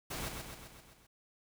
pink noise with echo, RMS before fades -40 dBFS, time 0.1-0.29 s, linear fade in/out 10 ms, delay 130 ms, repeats 6, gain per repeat -4 dB, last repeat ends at 1.07 s, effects none

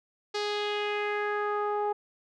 sawtooth tone with low-pass filter sweep, 415.3 Hz, G#4, in tune, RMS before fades -30 dBFS, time 0.34-1.93 s, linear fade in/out 10 ms, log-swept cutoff 4800 to 870 Hz, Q 2.6, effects none

